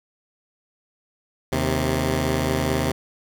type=tone pair together; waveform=10% pulse; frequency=77.78 / 131.26 Hz; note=D#2 / C3; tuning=0 / +6 cents; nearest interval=major sixth; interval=906 cents; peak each=-15 dBFS; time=1.52-2.92 s; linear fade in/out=5 ms; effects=none